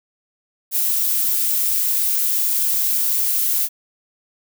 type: noise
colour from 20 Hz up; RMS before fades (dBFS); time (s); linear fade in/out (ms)
violet; -19; 0.71-3.69; 50
effects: none